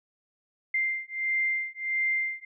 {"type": "beating tone pair", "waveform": "sine", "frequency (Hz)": [2093, 2094.5], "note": ["C7", "C7"], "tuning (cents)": [0, 1], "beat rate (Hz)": 1.5, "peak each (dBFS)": -29, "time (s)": [0.74, 2.45], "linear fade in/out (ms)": 5, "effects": []}